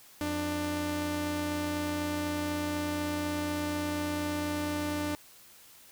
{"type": "tone pair together", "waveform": "sawtooth", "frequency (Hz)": [88.21, 296.7], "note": ["F2", "D4"], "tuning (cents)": [18, 18], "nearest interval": "octave + major sixth", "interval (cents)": 2100, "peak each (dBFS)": [-34, -27], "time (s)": [0.21, 5.15], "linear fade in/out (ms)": 0, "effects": ["white hiss -55 dBFS RMS until 5.91 s"]}